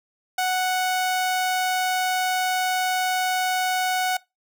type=tone; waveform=sawtooth; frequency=740 Hz; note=F#5; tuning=in tune; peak=-17 dBFS; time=0.38-4.17 s; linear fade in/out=5 ms; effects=noise-tail reverb RT60 0.2 s tail -21 dB re dry